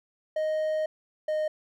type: tone pair in turn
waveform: triangle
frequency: 622.3 / 616.9 Hz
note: D#5 / D#5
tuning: 0 / -15 cents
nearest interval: unison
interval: 15 cents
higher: first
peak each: -23 dBFS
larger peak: neither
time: 0.36-0.86 / 1.28-1.48 s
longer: first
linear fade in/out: 5 ms
effects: none